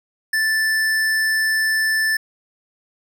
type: tone with hard clipping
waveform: sine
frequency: 1760 Hz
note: A6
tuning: in tune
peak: -18 dBFS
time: 0.33-2.17 s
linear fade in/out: 5 ms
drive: 15 dB
effects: none